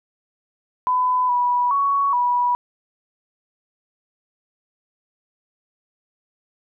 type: tone with pitch steps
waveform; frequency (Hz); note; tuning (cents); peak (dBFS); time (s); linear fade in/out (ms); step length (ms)
sine; 1004 / 978 / 1117 / 976; B5 / B5 / C#6 / B5; +28 / -17 / +13 / -21; -16; 0.87-2.55; 0; 420
effects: none